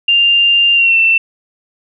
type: tone with pitch glide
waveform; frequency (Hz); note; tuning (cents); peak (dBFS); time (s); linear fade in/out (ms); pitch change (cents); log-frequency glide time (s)
sine; 2794 to 2682; F7 to E7; 0 to +29; -7; 0.08-1.18; 5; -71; 0.74-0.97
effects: none